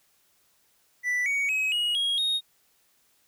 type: tone with pitch steps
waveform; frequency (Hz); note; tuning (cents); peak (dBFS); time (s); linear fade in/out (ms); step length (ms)
triangle; 1975.5 / 2243 / 2547 / 2892 / 3284 / 3729; B6 / C#7 / D#7 / F#7 / G#7 / A#7; 0 / +20 / +40 / -40 / -20 / 0; -22; 1.03-2.41; 50; 230
effects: white hiss -66 dBFS RMS until 3.27 s